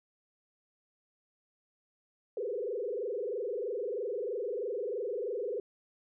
sine tone with frequency modulation, 449.4 Hz, A4, 37 cents sharp, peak -32 dBFS, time 2.37-5.6 s, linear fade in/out 2 ms, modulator 23.1 Hz, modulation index 2.7, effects none

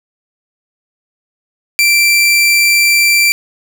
sawtooth tone, 2349 Hz, D7, in tune, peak -4 dBFS, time 1.79-3.32 s, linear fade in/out 0 ms, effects none

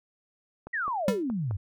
click train, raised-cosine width 1 ms, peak -26 dBFS, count 5, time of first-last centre 0.67-1.51 s, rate 4.76 Hz
sine exponential sweep, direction down, 1975.5 to 89 Hz, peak -27 dBFS, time 0.73-1.57 s, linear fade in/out 10 ms
square tone with exponential decay, 196.1 Hz, G3, 1 cent sharp, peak -20 dBFS, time 1.08-1.23 s, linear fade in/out 2 ms, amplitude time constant 31 ms
effects none

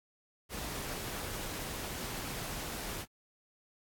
pink noise, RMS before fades -40 dBFS, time 0.49-3.06 s, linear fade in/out 50 ms, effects AAC 64 kbps

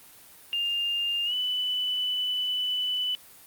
sine tone with pitch glide, 2806 to 2990 Hz, F7 to F#7, +8 to +17 cents, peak -25 dBFS, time 0.53-3.15 s, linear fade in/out 0 ms, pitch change +109 cents, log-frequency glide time 1.25-1.34 s, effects white hiss -51 dBFS RMS until 3.46 s + Opus 32 kbps

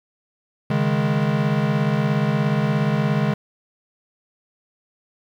square chord, C# suspended second, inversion none, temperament equal, 138.59 / 155.56 / 207.7 Hz, C#3 / D#3 / G#3, 0 / 0 / 0 cents, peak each -23 dBFS, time 0.7-3.34 s, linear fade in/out 5 ms, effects low-pass 3000 Hz 12 dB/octave + 8-bit

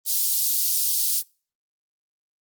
white high-pass noise, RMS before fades -22 dBFS, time 0.05-1.23 s, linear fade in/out 50 ms, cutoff 4200 Hz, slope 24 dB/octave, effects noise-tail reverb RT60 0.4 s tail -26 dB re dry + Opus 24 kbps

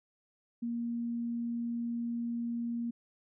sine tone, 235.2 Hz, A#3, 16 cents sharp, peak -32 dBFS, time 0.62-2.91 s, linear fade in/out 10 ms, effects none

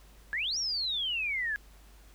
sine exponential two-way sweep, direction up then down, 1646 to 5780 to 1646 Hz, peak -29 dBFS, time 0.33-1.56 s, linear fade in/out 0 ms, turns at 0.58 s, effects added 50 Hz sine -53 dBFS peak until 2.14 s + pink hiss -60 dBFS RMS until 2.14 s

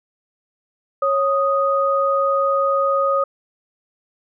sine tone pair together, 550.4 / 1244.5 Hz, C#5 / D#6, -12 / 0 cents, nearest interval octave + major second, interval 1412 cents, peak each -18 dBFS, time 1.02-3.24 s, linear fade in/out 5 ms, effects none

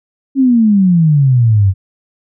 sine exponential sweep, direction down, 277.2 to 92.5 Hz, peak -6 dBFS, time 0.35-1.74 s, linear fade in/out 50 ms, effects none

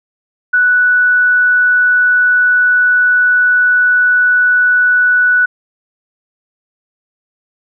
sine tone, 1480 Hz, F#6, in tune, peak -7 dBFS, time 0.53-5.46 s, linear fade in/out 10 ms, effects none

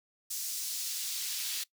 pink noise with high-pass filter sweep, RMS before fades -36 dBFS, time 0.3-1.64 s, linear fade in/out 10 ms, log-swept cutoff 6300 to 3500 Hz, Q 1.1, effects noise-tail reverb RT60 0.1 s tail -20 dB re dry

